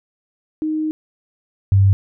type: tone pair in turn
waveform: sine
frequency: 310.8 / 97.9 Hz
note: D#4 / G2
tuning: -2 / -2 cents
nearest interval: octave + minor sixth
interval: 2000 cents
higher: first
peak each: -18 / -9 dBFS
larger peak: second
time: 0.62-0.91 / 1.72-1.93 s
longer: first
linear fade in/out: 0 ms
effects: none